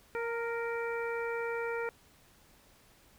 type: harmonic tone with a mistuned harmonic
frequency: 466.2 Hz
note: A#4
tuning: in tune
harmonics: 1 / 2 / 3 / 4 / 5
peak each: -34 / -41 / -40 / -44 / -44 dBFS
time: 0.15-1.89 s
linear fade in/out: 0 ms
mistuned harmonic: 2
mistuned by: -22 cents
effects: pink hiss -62 dBFS RMS until 3.18 s